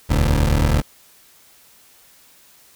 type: tone pair together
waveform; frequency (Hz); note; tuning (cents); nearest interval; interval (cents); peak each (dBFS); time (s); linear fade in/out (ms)
20% pulse; 41.34 / 73.42; E1 / D2; +6 / 0; minor seventh; 994; -12 / -13; 0.09-0.82; 20
effects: white hiss -51 dBFS RMS until 2.75 s